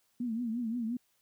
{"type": "tone with vibrato", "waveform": "sine", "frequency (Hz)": 233.1, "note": "A#3", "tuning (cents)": 0, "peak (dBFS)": -31, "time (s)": [0.2, 0.97], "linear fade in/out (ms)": 5, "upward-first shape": "triangle", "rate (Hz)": 5.7, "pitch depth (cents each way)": 130, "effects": ["white hiss -73 dBFS RMS until 1.21 s"]}